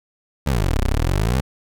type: exponential two-way sweep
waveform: 20% pulse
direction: down then up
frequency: 76.2 to 30.39 to 69.7 Hz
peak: -12 dBFS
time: 0.46-1.41 s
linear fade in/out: 10 ms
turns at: 0.82 s
effects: none